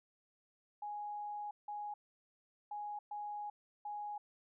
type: tone bursts at uneven times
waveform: sine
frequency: 830.6 Hz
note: G#5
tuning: in tune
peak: -40 dBFS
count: 5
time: 0.82-1.51 / 1.68-1.94 / 2.71-2.99 / 3.11-3.5 / 3.85-4.18 s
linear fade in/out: 5 ms
effects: none